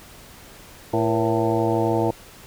harmonic tone with a mistuned harmonic, 111.8 Hz, A2, 28 cents sharp, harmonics 1 / 2 / 3 / 4 / 5 / 6 / 7 / 8, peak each -26 / -29 / -23 / -25 / -29 / -27 / -30 / -28 dBFS, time 0.93-2.11 s, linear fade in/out 5 ms, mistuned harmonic 4, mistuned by +97 cents, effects pink hiss -45 dBFS RMS until 2.46 s

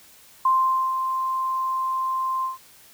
sine tone with ADSR envelope, 1046.5 Hz, C6, in tune, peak -15 dBFS, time 0.45-2.58 s, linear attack 5 ms, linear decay 470 ms, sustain -7 dB, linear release 140 ms, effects white hiss -51 dBFS RMS until 2.93 s

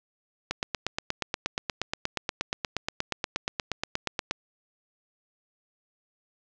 click train, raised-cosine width 0.2 ms, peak -10 dBFS, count 33, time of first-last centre 0.51-4.31 s, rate 8.42 Hz, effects low-pass 7000 Hz 12 dB/octave + 8-bit

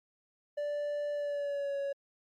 triangle tone with pitch glide, 585 to 558.6 Hz, D5 to C#5, -7 to +13 cents, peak -30 dBFS, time 0.57-1.93 s, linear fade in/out 10 ms, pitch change -80 cents, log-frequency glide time 1.12-1.78 s, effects Opus 48 kbps

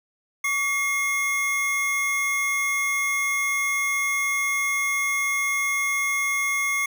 square tone pair together, 1137.3 / 2147 Hz, C#6 / C7, +44 / +44 cents, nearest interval major seventh, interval 1100 cents, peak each -31 / -23 dBFS, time 0.44-6.86 s, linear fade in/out 5 ms, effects none

